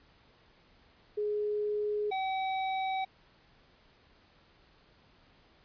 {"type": "tone pair in turn", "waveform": ["sine", "square"], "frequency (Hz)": [418.4, 762.9], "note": ["G#4", "G5"], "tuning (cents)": [13, -47], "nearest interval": "minor seventh", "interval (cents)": 1040, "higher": "second", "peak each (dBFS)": [-29, -31], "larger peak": "first", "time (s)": [[1.17, 2.11], [2.11, 3.05]], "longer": "neither", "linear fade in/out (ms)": 10, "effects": ["pink hiss -63 dBFS RMS until 5.64 s", "resampled to 11025 Hz"]}